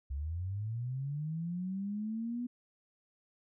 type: linear sweep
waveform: sine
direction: up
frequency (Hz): 65.41 to 246.9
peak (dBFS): -34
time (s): 0.1-2.47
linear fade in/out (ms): 10
effects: none